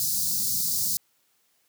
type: band-stop noise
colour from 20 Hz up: white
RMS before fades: -26 dBFS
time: 0-0.97 s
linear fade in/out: 0 ms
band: 220 to 4300 Hz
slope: 48 dB/octave
effects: white hiss -68 dBFS RMS until 1.68 s + high-pass 100 Hz 12 dB/octave